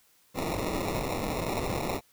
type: noise with sample-and-hold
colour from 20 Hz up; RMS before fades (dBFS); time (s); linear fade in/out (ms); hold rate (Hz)
blue; -31; 0.34-2.01; 50; 1575
effects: white hiss -64 dBFS RMS until 2.12 s